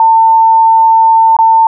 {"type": "tone with dropouts", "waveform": "sine", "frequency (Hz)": 898, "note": "A5", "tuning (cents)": 35, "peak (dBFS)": -3, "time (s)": [0, 1.67], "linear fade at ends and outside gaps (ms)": 2, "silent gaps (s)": [1.367, 1.388], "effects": []}